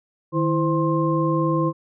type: tone cluster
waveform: sine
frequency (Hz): 154.7 / 330.6 / 517 / 1057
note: D#3 / E4 / C5 / C6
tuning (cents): -10 / +5 / -21 / +17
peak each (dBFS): -22 / -22 / -26 / -25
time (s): 0.32-1.73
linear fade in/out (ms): 50
effects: none

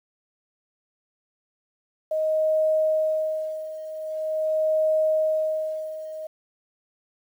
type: tone with tremolo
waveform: sine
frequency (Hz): 626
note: D#5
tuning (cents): +10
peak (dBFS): -18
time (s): 2.11-6.27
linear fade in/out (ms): 5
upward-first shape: sine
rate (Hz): 0.44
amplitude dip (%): 80
effects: 9-bit

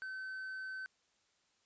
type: tone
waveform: triangle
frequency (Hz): 1530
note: G6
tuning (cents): -42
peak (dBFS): -39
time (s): 0.02-0.86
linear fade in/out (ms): 0
effects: white hiss -75 dBFS RMS until 1.65 s + resampled to 16000 Hz

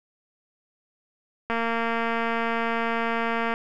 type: click train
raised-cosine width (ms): 0.5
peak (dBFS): -12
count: 470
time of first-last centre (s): 1.5-3.539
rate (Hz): 230
effects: none

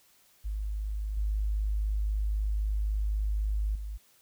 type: tone with level steps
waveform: sine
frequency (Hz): 51.91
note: G#1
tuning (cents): 0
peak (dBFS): -30 / -26 / -34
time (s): 0.44-3.98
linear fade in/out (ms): 20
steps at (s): 1.17 / 3.75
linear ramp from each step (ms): 5
effects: white hiss -63 dBFS RMS until 4.21 s

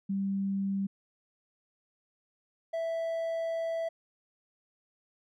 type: tone pair in turn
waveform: sine / triangle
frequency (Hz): 196 / 659.3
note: G3 / E5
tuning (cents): 0 / 0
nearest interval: octave + major sixth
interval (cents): 2100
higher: second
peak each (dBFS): -28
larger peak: neither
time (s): 0.09-0.87 / 2.73-3.89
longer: second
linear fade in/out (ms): 10
effects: none

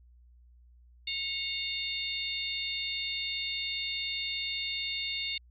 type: harmonic tone with a mistuned harmonic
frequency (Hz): 727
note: F#5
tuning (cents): -31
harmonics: 3 / 4 / 5 / 6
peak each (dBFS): -38 / -38 / -36 / -39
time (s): 1.07-5.38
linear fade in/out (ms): 5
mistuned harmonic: 4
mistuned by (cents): -67
effects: added 60 Hz sine -55 dBFS peak until 5.5 s

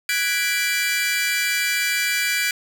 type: chord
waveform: sawtooth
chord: G# half-diminished seventh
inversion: third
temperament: equal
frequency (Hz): 1480 / 1661.2 / 1975.5 / 2349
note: F#6 / G#6 / B6 / D7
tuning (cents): 0 / 0 / 0 / 0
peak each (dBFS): -24 / -23 / -24 / -19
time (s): 0.09-2.51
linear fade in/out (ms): 2
effects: none

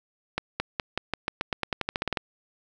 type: accelerating click train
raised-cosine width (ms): 0.3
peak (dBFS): -10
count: 17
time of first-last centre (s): 0.38-2.172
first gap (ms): 220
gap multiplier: 0.9
effects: none

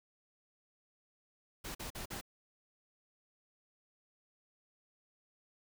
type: noise bursts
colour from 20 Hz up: pink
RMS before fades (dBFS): -43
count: 4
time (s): 1.64-2.212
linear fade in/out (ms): 10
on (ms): 110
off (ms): 44
effects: none

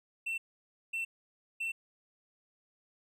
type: tone bursts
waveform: triangle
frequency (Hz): 2692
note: E7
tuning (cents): +36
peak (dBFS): -31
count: 3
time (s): 0.26-1.72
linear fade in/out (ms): 10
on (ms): 120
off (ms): 550
effects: none

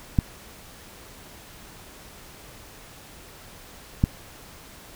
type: clicks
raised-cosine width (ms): 5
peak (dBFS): -5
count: 2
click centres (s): 0.188 / 4.039
effects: pink hiss -46 dBFS RMS until 4.95 s

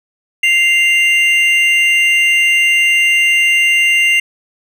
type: tone pair together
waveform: triangle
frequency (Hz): 2093 / 2781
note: C7 / F7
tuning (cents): 0 / -8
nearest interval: perfect fourth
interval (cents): 492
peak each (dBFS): -10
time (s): 0.43-4.2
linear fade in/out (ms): 5
effects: none

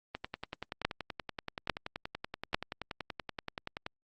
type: two click trains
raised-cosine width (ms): 0.3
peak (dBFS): -11 / -21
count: 3 / 40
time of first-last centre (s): 0.85-2.545 / 0.15-3.864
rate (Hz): 1.18 / 10.5
effects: Opus 32 kbps

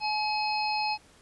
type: harmonic tone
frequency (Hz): 850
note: G#5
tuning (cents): +40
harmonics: 1 / 3 / 5 / 6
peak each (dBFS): -28 / -33 / -35 / -36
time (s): 0-0.98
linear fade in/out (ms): 50
effects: pink hiss -58 dBFS RMS until 1.21 s + resampled to 24000 Hz

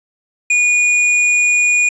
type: tone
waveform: square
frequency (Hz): 2450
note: D#7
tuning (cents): -27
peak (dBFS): -11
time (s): 0.5-1.89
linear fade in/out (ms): 5
effects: resampled to 22050 Hz + 8-bit

